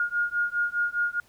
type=beating tone pair; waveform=sine; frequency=1423 / 1427.9 Hz; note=F6 / F6; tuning=+32 / +38 cents; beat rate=4.9 Hz; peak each=-27 dBFS; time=0-1.2 s; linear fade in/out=2 ms; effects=pink hiss -60 dBFS RMS until 1.28 s